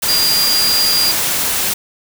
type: tone in noise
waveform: sine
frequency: 4800 Hz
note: D8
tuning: 37 cents sharp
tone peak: -13 dBFS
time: 0.08-1.12 s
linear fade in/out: 10 ms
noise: white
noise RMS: -17 dBFS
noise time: 0.02-1.74 s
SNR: +1 dB
effects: none